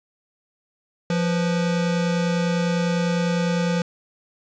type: tone pair together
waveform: square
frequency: 174.61 / 493.9 Hz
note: F3 / B4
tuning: 0 / 0 cents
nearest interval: octave + tritone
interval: 1800 cents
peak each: -21 / -28 dBFS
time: 1.1-3.82 s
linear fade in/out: 2 ms
effects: resampled to 16000 Hz + 8-bit